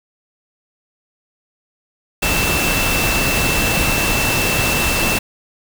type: tone in noise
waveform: sine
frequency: 2668 Hz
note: E7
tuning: 20 cents sharp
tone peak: -20 dBFS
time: 2.22-5.19 s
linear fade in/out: 10 ms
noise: pink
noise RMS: -18 dBFS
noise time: 2.22-5.19 s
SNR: -5 dB
effects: none